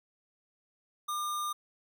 sine tone with sample-and-hold, 1200 Hz, D6, 37 cents sharp, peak -31 dBFS, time 1.08-1.53 s, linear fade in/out 10 ms, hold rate 4900 Hz, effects none

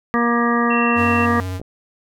harmonic tone, 236.6 Hz, A#3, 26 cents sharp, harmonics 1 / 2 / 3 / 4 / 5 / 7 / 8, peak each -18 / -23 / -27 / -27 / -20 / -27 / -25 dBFS, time 0.14-1.4 s, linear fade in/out 0 ms
sine tone, 2712 Hz, E7, 49 cents sharp, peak -22 dBFS, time 0.7-1.26 s, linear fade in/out 10 ms
square tone with vibrato, 92.5 Hz, F#2, in tune, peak -24 dBFS, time 0.95-1.61 s, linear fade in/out 50 ms, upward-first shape sine, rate 16 Hz, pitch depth 21 cents each way
clicks, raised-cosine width 2 ms, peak -17 dBFS, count 2, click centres 1.598 / 1.615 s
effects none

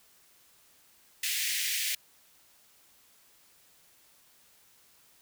pink high-pass noise, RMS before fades -31 dBFS, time 1.23-1.95 s, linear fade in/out 5 ms, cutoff 1900 Hz, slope 48 dB/octave, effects white hiss -62 dBFS RMS until 5.21 s

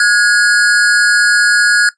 square tone pair together, 1445 / 1660.6 Hz, F#6 / G#6, -41 / -1 cents, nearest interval major second, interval 240 cents, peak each -11 dBFS, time 0-1.89 s, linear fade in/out 2 ms, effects noise-tail reverb RT60 0.1 s tail -17 dB re dry + resampled to 24000 Hz

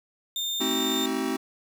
35% pulse tone, 3621 Hz, A7, 49 cents sharp, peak -25 dBFS, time 0.36-1.06 s, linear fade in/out 2 ms
square chord, A diminished seventh, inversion none, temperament just, 220 / 264 / 316.8 / 380.2 Hz, A3 / C4 / Eb4 / Gb4, 0 / +16 / +31 / +47 cents, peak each -35 / -30 / -33 / -32 dBFS, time 0.6-1.37 s, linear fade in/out 10 ms
effects none

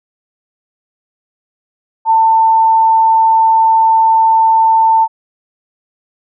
sine tone, 894 Hz, A5, 27 cents sharp, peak -6 dBFS, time 2.05-5.08 s, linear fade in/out 50 ms, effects none

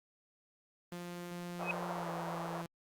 sawtooth tone with pitch glide, 175.2 to 169.04 Hz, F3 to E3, +6 to +44 cents, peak -37 dBFS, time 0.92-2.66 s, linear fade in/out 2 ms, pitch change -62 cents, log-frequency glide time 1.92-2.09 s
sine tone with exponential growth, 2533 Hz, D#7, 30 cents sharp, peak -29 dBFS, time 1.59-1.71 s, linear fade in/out 1 ms, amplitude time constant 25 ms
pink band-pass noise, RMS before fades -42 dBFS, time 1.59-2.62 s, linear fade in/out 5 ms, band 550 to 1200 Hz, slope 24 dB/octave
effects Opus 32 kbps

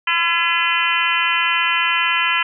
harmonic tone with a mistuned harmonic, 338.1 Hz, E4, 44 cents sharp, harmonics 3 / 4 / 5 / 6 / 7 / 8 / 9, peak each -23 / -23 / -23 / -23 / -23 / -23 / -23 dBFS, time 0.07-2.43 s, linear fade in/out 5 ms, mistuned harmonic 7, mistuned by +59 cents, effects none

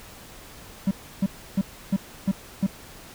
triangle tone bursts, 194.4 Hz, G3, 14 cents flat, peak -16 dBFS, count 6, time 0.87-2.666 s, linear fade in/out 5 ms, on 41 ms, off 310 ms, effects pink hiss -45 dBFS RMS until 3.14 s

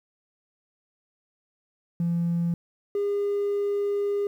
triangle tone pair in turn, 170.6 / 405.8 Hz, F3 / G#4, -40 / -40 cents, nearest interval octave + minor third, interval 1500 cents, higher second, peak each -19 / -20 dBFS, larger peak first, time 2-2.54 / 2.95-4.27 s, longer second, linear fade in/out 2 ms, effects tanh soft clip ceiling -19 dBFS + 10-bit

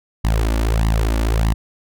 sawtooth tone with flanger, 55 Hz, A1, in tune, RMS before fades -17 dBFS, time 0.24-1.54 s, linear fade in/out 10 ms, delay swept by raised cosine 1 to 3.5 ms, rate 1.6 Hz, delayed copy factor +1, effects none

